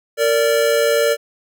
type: tone pair together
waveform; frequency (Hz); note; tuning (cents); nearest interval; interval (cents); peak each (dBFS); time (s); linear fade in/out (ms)
square; 459.8 / 580.8; A#4 / D5; -24 / -19; major third; 405; -17; 0.17-1.17; 50
effects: none